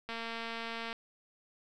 click train, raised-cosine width 0.3 ms, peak -24 dBFS, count 193, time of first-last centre 0.09-0.928 s, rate 229 Hz, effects none

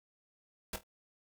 pink noise with echo, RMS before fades -38 dBFS, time 0.73-0.76 s, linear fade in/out 2 ms, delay 25 ms, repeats 3, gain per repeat -11 dB, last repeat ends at 0.835 s, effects none

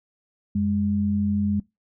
sine tone pair together, 91.1 / 204.5 Hz, F#2 / G#3, -26 / -26 cents, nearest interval octave + major second, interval 1400 cents, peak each -27 / -21 dBFS, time 0.55-1.6 s, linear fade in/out 5 ms, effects noise-tail reverb RT60 0.2 s tail -22 dB re dry

